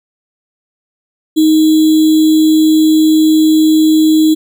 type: tone with sample-and-hold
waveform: sine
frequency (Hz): 313.2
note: D#4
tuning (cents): +11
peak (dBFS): -5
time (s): 1.36-4.35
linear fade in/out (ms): 20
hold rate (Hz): 3675
effects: none